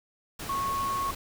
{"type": "tone in noise", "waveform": "sine", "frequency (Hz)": 1100, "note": "C#6", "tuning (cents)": -14, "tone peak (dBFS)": -27, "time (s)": [0.49, 1.11], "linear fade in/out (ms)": 5, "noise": "pink", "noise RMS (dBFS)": -38, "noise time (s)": [0.39, 1.15], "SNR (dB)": 8, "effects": []}